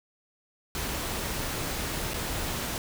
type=noise with dropouts; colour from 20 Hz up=pink; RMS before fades=-32 dBFS; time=0.75-2.78 s; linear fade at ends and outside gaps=1 ms; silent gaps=2.136-2.141 s; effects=none